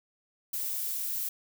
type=noise; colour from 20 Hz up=violet; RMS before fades=-33 dBFS; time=0.53-1.29 s; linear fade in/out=5 ms; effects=none